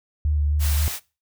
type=tone with vibrato; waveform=sine; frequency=74 Hz; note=D2; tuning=14 cents sharp; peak=-18 dBFS; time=0.25-0.88 s; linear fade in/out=0 ms; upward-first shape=sine; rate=3.7 Hz; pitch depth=22 cents each way
type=high-pass noise; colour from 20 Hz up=white; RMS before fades=-30 dBFS; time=0.59-1 s; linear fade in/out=50 ms; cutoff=590 Hz; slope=12 dB/octave
effects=noise-tail reverb RT60 0.3 s tail -21 dB re dry